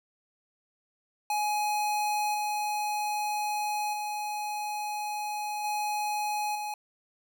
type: tone with level steps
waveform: square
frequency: 839 Hz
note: G#5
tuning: 17 cents sharp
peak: -27 / -29 / -32 / -29 / -33 dBFS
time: 1.3-6.74 s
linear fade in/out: 2 ms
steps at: 2.34 / 3.93 / 5.64 / 6.55 s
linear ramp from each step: 5 ms
effects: none